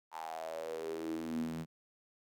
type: tone with high-pass filter sweep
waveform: sawtooth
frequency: 81 Hz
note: E2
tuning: 30 cents flat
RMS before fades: -40 dBFS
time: 0.11-1.66 s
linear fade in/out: 50 ms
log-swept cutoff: 920 to 180 Hz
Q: 8.3
effects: none